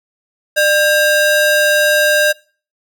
45% pulse ring-modulated tone, 1100 Hz, C#6, 14 cents flat, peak -7 dBFS, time 0.56-2.33 s, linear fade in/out 20 ms, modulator 499 Hz, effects noise-tail reverb RT60 0.4 s tail -23 dB re dry

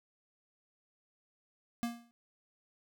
square tone with exponential decay, 235.5 Hz, A#3, 18 cents sharp, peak -30 dBFS, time 1.83-2.11 s, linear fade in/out 0 ms, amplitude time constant 60 ms, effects none

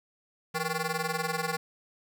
10% pulse ring-modulated tone, 316.4 Hz, D#4, 29 cents sharp, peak -18 dBFS, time 0.54-1.57 s, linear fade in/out 5 ms, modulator 148 Hz, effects none

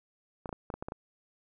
clicks, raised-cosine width 1 ms, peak -23 dBFS, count 8, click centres 0.458 / 0.492 / 0.528 / 0.702 / 0.74 / 0.825 / 0.885 / 0.921 s, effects none

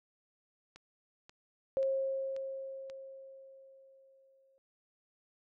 click train, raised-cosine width 0.2 ms, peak -35 dBFS, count 5, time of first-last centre 0.76-2.899 s, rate 1.87 Hz
sine tone with exponential decay, 537 Hz, C5, 45 cents sharp, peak -27 dBFS, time 1.77-4.58 s, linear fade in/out 0 ms, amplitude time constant 610 ms
effects none

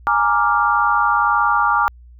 sine chord, Bb dominant seventh, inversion third, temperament equal, 830.6 / 932.3 / 1174.7 / 1396.9 Hz, Ab5 / Bb5 / D6 / F6, 0 / 0 / 0 / 0 cents, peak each -20 / -20 / -17 / -19 dBFS, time 0.07-1.88 s, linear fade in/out 0 ms, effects added 60 Hz sine -40 dBFS peak until 2.19 s

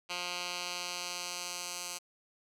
10% pulse tone with band-pass filter sweep, 177.2 Hz, F3, 25 cents sharp, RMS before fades -39 dBFS, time 0.09-1.99 s, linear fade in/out 20 ms, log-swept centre 3500 to 7100 Hz, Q 1.1, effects none

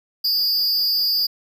square tone with amplitude modulation, 4815 Hz, D8, 42 cents sharp, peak -14 dBFS, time 0.24-1.27 s, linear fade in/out 10 ms, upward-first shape sine, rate 265 Hz, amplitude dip 85%, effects none

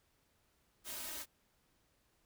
white noise with comb filter, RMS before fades -44 dBFS, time 0.84-1.26 s, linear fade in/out 50 ms, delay 3.2 ms, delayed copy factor +0.75, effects pink hiss -75 dBFS RMS until 2.25 s

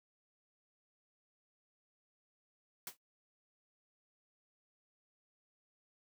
white noise with exponential decay, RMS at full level -39 dBFS, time 2.87-2.97 s, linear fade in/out 2 ms, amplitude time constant 20 ms, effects noise-tail reverb RT60 0.1 s tail -17 dB re dry + high-pass 100 Hz 12 dB/octave

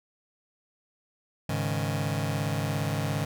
sawtooth chord, Ab suspended fourth, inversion none, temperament just, 103.83 / 138.43 / 155.74 Hz, Ab2 / Db3 / Eb3, 0 / -2 / +2 cents, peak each -27 dBFS, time 1.49-3.25 s, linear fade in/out 5 ms, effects none

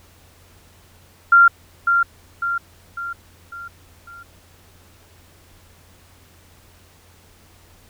sine tone with echo, 1386 Hz, F6, 14 cents flat, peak -7 dBFS, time 1.32-1.48 s, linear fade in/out 5 ms, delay 550 ms, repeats 5, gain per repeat -6 dB, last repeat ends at 4.23 s, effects added 87 Hz sine -52 dBFS peak until 7.89 s + pink hiss -52 dBFS RMS until 7.89 s

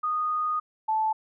sine tone pair in turn, 1236 / 874 Hz, D#6 / A5, -12 / -12 cents, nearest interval tritone, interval 600 cents, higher first, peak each -24 / -22 dBFS, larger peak second, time 0.03-0.6 / 0.88-1.13 s, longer first, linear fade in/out 10 ms, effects none

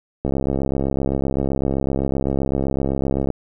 click train, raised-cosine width 2 ms, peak -8 dBFS, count 208, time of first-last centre 0.25-3.303 s, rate 67.8 Hz, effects none

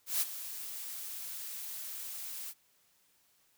blue noise with ADSR envelope, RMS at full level -29 dBFS, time 0.06-2.54 s, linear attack 150 ms, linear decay 33 ms, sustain -13 dB, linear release 49 ms, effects white hiss -70 dBFS RMS until 3.57 s

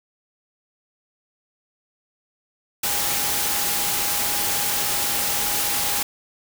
sine tone in noise, 818 Hz, G#5, 26 cents flat, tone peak -34 dBFS, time 2.83-6.03 s, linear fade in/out 5 ms, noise white, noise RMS -23 dBFS, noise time 2.83-6.03 s, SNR -14 dB, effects none

